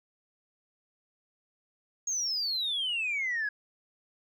sine exponential sweep, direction down, 6645 to 1643 Hz, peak -27 dBFS, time 2.07-3.49 s, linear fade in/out 5 ms, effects tanh soft clip ceiling -25 dBFS

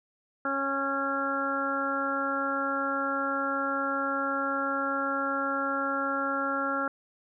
harmonic tone, 274.8 Hz, C#4, 15 cents flat, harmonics 1 / 2 / 3 / 4 / 5 / 6, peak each -34 / -34 / -38 / -38 / -29 / -38 dBFS, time 0.45-6.88 s, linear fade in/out 2 ms, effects none

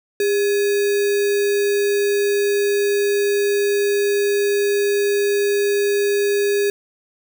sine tone with sample-and-hold, 405.6 Hz, G#4, 41 cents flat, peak -15 dBFS, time 0.2-6.7 s, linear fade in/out 2 ms, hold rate 2100 Hz, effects none

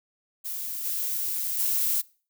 violet noise with level steps, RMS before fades -33 / -29 / -25 dBFS, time 0.44-2.02 s, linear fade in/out 20 ms, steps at 0.84 / 1.58 s, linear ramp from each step 20 ms, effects noise-tail reverb RT60 0.4 s tail -23 dB re dry

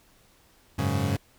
30% pulse chord, F# suspended second, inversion none, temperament equal, 92.5 / 103.83 / 138.59 Hz, F#2 / G#2 / C#3, 0 / 0 / 0 cents, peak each -26 dBFS, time 0.78-1.17 s, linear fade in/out 10 ms, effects pink hiss -60 dBFS RMS until 1.38 s

